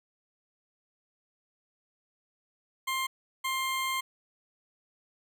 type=tone bursts at uneven times; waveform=20% pulse; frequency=1056 Hz; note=C6; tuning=16 cents sharp; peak=-24 dBFS; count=2; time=2.87-3.07 / 3.44-4.01 s; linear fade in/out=10 ms; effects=none